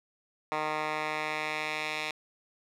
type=tone with band-pass filter sweep; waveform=10% pulse; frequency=153.8 Hz; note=D#3; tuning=20 cents flat; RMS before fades=-33 dBFS; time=0.52-2.11 s; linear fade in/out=0 ms; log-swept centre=1300 to 2800 Hz; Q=1.4; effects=none

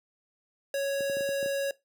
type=tone; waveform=square; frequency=554.4 Hz; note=C#5; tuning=in tune; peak=-28 dBFS; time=0.74-1.71 s; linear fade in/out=2 ms
type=clicks; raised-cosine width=2 ms; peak=-26 dBFS; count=7; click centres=1.007 / 1.098 / 1.169 / 1.208 / 1.29 / 1.428 / 1.46 s
effects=noise-tail reverb RT60 0.2 s tail -20 dB re dry + high-pass 150 Hz 12 dB/octave

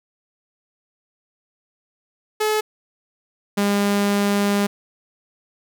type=tone pair in turn; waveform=sawtooth; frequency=428.8 / 202.4 Hz; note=A4 / G#3; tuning=-45 / -44 cents; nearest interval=octave + minor second; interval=1299 cents; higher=first; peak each=-14 / -13 dBFS; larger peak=second; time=2.4-2.61 / 3.57-4.67 s; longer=second; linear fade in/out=10 ms; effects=none

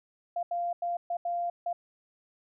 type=tone bursts at uneven times; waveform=sine; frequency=695 Hz; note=F5; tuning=9 cents flat; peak=-28 dBFS; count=6; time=0.36-0.43 / 0.51-0.73 / 0.82-0.97 / 1.1-1.17 / 1.25-1.5 / 1.66-1.73 s; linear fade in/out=5 ms; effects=none

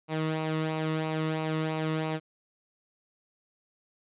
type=tone with flanger; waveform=sawtooth; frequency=157.6 Hz; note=D#3; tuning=23 cents sharp; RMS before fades=-30 dBFS; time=0.08-2.2 s; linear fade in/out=50 ms; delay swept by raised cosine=0.58 to 1.29 ms; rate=3 Hz; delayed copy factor=-0.55; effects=resampled to 8000 Hz

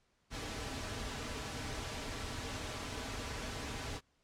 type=noise with comb filter; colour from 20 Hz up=pink; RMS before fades=-41 dBFS; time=0.3-4.01 s; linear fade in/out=50 ms; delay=5.6 ms; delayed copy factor=-0.5; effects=pink hiss -75 dBFS RMS until 4.23 s + low-pass 7000 Hz 12 dB/octave

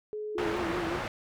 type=tone; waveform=sine; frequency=424.5 Hz; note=G#4; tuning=38 cents sharp; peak=-33 dBFS; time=0.13-0.57 s; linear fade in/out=0 ms
type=tone with vibrato; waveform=sine; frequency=342.1 Hz; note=F4; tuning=36 cents flat; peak=-32 dBFS; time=0.35-0.99 s; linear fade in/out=5 ms; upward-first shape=sine; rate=5.3 Hz; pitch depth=76 cents each way
type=low-pass noise; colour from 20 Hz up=white; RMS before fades=-34 dBFS; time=0.38-1.08 s; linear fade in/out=2 ms; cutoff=1400 Hz; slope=12 dB/octave
effects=none

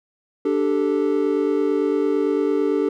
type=chord; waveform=triangle; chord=D suspended fourth; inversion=none; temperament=just; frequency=293.7 / 391.6 / 440.5 Hz; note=D4 / G4 / A4; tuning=0 / -2 / +2 cents; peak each=-20 dBFS; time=0.45-2.89 s; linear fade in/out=5 ms; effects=none

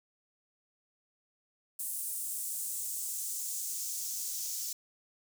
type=noise with high-pass filter sweep; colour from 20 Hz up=white; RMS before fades=-37 dBFS; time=1.79-4.73 s; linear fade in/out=5 ms; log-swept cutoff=9300 to 5800 Hz; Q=2; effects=none

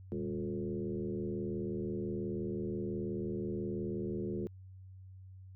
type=tone with frequency modulation; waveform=sine; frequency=277.2 Hz; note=C#4; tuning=in tune; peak=-34 dBFS; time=0.12-4.47 s; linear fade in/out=0 ms; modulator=78.7 Hz; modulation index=2; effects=added 94 Hz sine -49 dBFS peak until 5.55 s

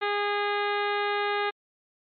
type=harmonic tone; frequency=410 Hz; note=G#4; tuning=22 cents flat; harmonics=1 / 2 / 3 / 4 / 5 / 6 / 7 / 8 / 9 / 10; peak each=-29 / -30 / -32 / -33 / -35 / -39 / -42 / -44 / -40 / -48 dBFS; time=0.01-1.51 s; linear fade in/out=20 ms; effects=MP3 64 kbps

